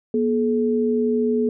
sine tone pair together, 240 / 427.6 Hz, B3 / A4, -49 / -49 cents, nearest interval minor seventh, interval 1000 cents, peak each -20 dBFS, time 0.14-1.49 s, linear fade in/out 2 ms, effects none

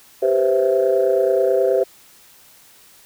sine chord, C major seventh, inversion second, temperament equal, 392 / 493.9 / 523.3 / 659.3 Hz, G4 / B4 / C5 / E5, 0 / 0 / 0 / 0 cents, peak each -18 / -22 / -17 / -21 dBFS, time 0.22-1.84 s, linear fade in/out 10 ms, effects tanh soft clip ceiling -6 dBFS + white hiss -49 dBFS RMS until 3.05 s

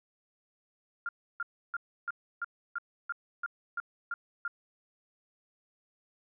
sine tone bursts, 1400 Hz, F6, 4 cents sharp, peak -31 dBFS, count 11, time 1.06-4.479 s, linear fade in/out 2 ms, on 29 ms, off 310 ms, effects none

